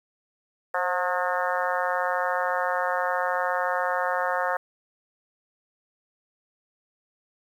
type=harmonic tone with a mistuned harmonic; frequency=180.7 Hz; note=F#3; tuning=41 cents flat; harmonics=3 / 4 / 5 / 6 / 7 / 8 / 9 / 10; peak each=-29 / -30 / -31 / -32 / -32 / -33 / -34 / -34 dBFS; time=0.74-4.57 s; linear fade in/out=5 ms; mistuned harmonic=3; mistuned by=-30 cents; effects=9-bit